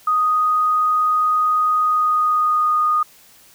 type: tone with pitch glide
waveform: sine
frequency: 1244.5 to 1230.9 Hz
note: D#6 to D#6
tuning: 0 to -19 cents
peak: -14 dBFS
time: 0.07-3.03 s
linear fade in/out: 5 ms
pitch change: -19 cents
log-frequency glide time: 1.8-2.84 s
effects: white hiss -49 dBFS RMS until 3.54 s